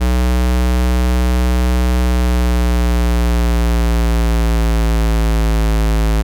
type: tone with pitch glide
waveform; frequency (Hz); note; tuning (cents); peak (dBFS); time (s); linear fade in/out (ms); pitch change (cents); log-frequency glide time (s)
square; 61.74 to 54.37; B1 to A1; 0 to -20; -12; 0-6.23; 20; -220; 2-5.74
effects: none